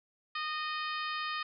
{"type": "harmonic tone with a mistuned harmonic", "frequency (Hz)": 615, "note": "D#5", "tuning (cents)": -20, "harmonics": [2, 3, 4, 5, 6, 7, 8], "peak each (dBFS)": [-36, -40, -42, -44, -46, -47, -48], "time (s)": [0.35, 1.43], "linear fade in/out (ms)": 5, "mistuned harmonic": 4, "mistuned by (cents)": 23, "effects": []}